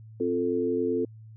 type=chord; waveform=sine; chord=F major; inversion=second; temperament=equal; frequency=261.6 / 349.2 / 440 Hz; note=C4 / F4 / A4; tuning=0 / 0 / 0 cents; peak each=-29 / -29 / -27 dBFS; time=0.2-1.05 s; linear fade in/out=5 ms; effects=added 110 Hz sine -44 dBFS peak until 1.36 s